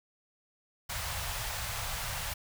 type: band-stop noise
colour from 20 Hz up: pink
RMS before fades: -36 dBFS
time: 0.89-2.34 s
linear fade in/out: 10 ms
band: 130 to 640 Hz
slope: 24 dB/octave
effects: none